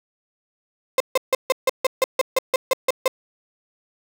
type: tone bursts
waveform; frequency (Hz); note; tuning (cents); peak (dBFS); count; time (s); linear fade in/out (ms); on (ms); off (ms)
35% pulse; 522; C5; -4; -13; 13; 0.98-3.079; 2; 23; 150
effects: none